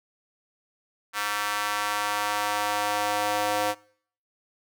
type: tone with high-pass filter sweep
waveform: square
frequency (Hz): 103.83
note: G#2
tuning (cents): 0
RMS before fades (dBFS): -27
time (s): 1.13-3.75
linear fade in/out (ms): 50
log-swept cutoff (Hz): 1300 to 610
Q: 1.7
effects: noise-tail reverb RT60 0.6 s tail -24 dB re dry